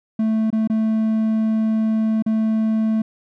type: tone with dropouts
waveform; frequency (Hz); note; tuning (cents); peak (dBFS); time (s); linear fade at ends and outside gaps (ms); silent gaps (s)
triangle; 220; A3; 0; -14; 0.19-3.02; 5; 0.504-0.527 / 0.675-0.698 / 2.224-2.262
effects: none